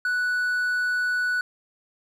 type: tone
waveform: triangle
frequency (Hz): 1480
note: F#6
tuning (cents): 0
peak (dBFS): -20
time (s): 0.05-1.41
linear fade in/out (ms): 2
effects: none